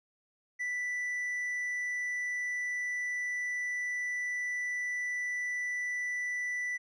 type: tone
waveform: triangle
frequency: 1975.5 Hz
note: B6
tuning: in tune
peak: -30 dBFS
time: 0.59-6.78 s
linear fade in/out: 20 ms
effects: resampled to 22050 Hz